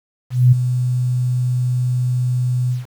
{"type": "tone with ADSR envelope", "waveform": "sine", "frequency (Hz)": 124.9, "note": "B2", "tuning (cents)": 20, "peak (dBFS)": -5, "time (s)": [0.3, 2.86], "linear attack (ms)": 220, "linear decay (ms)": 14, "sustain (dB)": -10, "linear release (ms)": 150, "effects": ["7-bit"]}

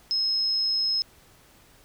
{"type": "tone", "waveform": "sine", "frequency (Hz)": 5160, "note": "E8", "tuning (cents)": -38, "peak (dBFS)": -22, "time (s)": [0.11, 1.02], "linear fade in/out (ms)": 0, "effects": ["pink hiss -56 dBFS RMS until 1.84 s"]}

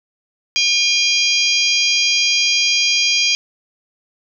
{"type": "harmonic tone", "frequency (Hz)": 806, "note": "G5", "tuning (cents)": 48, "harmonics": [3, 4, 5, 6, 7, 8], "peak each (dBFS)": [-18, -19, -28, -18, -24, -24], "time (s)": [0.56, 3.35], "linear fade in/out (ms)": 0, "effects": []}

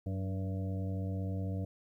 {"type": "harmonic tone with a mistuned harmonic", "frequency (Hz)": 95.9, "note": "G2", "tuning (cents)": -37, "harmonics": [1, 2, 3, 5, 6, 7], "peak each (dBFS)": [-34, -40, -44, -48, -50, -51], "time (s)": [0.06, 1.65], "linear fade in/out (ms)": 5, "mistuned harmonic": 2, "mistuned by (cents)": -55, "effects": ["12-bit"]}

